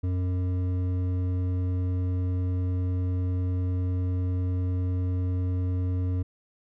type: tone with hard clipping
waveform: sine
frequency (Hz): 91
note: F#2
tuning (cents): -28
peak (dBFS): -26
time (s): 0.03-6.23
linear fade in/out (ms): 10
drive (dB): 9
effects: none

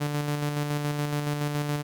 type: tone with tremolo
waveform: sawtooth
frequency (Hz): 146.83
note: D3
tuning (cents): 0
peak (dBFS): -21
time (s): 0-1.83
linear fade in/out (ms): 20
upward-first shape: square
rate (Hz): 7.1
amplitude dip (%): 35
effects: none

